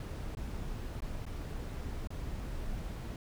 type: noise with dropouts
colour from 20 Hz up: brown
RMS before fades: -39 dBFS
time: 0-3.16 s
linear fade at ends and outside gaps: 2 ms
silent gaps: 0.351-0.37 / 1.005-1.02 / 1.254-1.264 / 2.073-2.104 s
effects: none